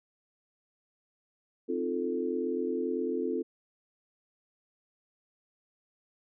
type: chord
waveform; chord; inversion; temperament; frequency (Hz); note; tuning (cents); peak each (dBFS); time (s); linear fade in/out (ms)
sine; F dominant seventh; second; equal; 261.6 / 311.1 / 349.2 / 440; C4 / Eb4 / F4 / A4; 0 / 0 / 0 / 0; -34 / -39 / -33 / -33; 1.68-3.43; 20
effects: none